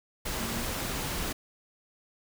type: tone in noise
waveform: sine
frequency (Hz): 229.1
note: A#3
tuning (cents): -30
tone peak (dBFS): -37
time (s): 0.39-0.63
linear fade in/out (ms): 10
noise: pink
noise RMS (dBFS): -33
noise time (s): 0.25-1.33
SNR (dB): -7
effects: none